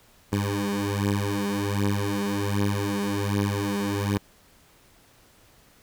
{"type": "beating tone pair", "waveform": "15% pulse", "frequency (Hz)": [100.3, 101.6], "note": ["G2", "G#2"], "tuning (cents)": [40, -38], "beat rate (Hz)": 1.3, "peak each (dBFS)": [-20, -21], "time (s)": [0.32, 4.18], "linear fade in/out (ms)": 10, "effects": ["pink hiss -57 dBFS RMS until 5.82 s"]}